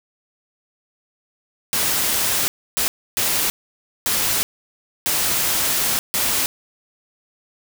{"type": "noise bursts at uneven times", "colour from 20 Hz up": "white", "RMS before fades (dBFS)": -20, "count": 6, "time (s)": [[1.73, 2.48], [2.77, 2.88], [3.17, 3.5], [4.06, 4.43], [5.06, 5.99], [6.14, 6.46]], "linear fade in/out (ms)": 0, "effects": []}